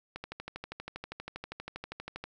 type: click train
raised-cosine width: 0.3 ms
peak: -23 dBFS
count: 27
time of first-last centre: 0.16-2.24 s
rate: 12.5 Hz
effects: none